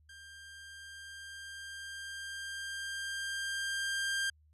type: tone with level ramp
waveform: sawtooth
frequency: 1592 Hz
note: G6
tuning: 26 cents sharp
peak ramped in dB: -47 to -27 dBFS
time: 0.09-4.3 s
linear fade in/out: 5 ms
effects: added 76 Hz sine -62 dBFS peak until 4.53 s + resampled to 24000 Hz